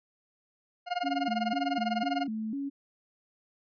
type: tone with tremolo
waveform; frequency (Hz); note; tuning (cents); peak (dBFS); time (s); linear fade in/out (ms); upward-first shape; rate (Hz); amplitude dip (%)
40% pulse; 711; F5; +31; -25; 0.86-2.27; 50; sine; 20; 95
type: tone with vibrato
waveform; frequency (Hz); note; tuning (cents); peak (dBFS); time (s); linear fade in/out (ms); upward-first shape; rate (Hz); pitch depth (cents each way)
sine; 246.9; B3; 0; -31; 1.03-2.7; 20; square; 2; 210
effects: resampled to 11025 Hz